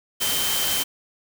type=tone in noise; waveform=sine; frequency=3110 Hz; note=G7; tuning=14 cents flat; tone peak=-27 dBFS; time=0.2-0.84 s; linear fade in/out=20 ms; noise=white; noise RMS=-24 dBFS; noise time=0.2-0.84 s; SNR=-6 dB; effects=none